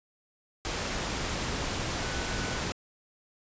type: tone in noise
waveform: sine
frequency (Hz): 1491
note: F#6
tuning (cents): +13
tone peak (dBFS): -41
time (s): 2.02-2.59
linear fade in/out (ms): 0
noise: pink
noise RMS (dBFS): -32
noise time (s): 0.65-2.72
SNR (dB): -12
effects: resampled to 16000 Hz